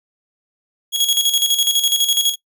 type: tone with tremolo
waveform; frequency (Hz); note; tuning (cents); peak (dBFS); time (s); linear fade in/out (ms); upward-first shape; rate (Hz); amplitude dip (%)
sawtooth; 3322; G#7; 0; -9; 0.92-2.36; 50; square; 12; 60
effects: noise-tail reverb RT60 0.1 s tail -22 dB re dry